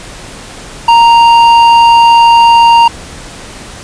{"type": "tone with hard clipping", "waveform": "triangle", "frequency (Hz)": 931, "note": "A#5", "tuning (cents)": -2, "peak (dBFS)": -3, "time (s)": [0.88, 2.88], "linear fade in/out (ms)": 5, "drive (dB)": 12, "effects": ["pink hiss -28 dBFS RMS until 3.83 s", "resampled to 22050 Hz"]}